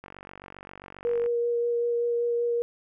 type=click train; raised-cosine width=0.5 ms; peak=-27 dBFS; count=59; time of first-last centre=0.04-1.261 s; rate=47.5 Hz
type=tone with vibrato; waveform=sine; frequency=474.1 Hz; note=A#4; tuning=29 cents sharp; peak=-23 dBFS; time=1.05-2.62 s; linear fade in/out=0 ms; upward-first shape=sine; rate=5.2 Hz; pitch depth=9 cents each way
effects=none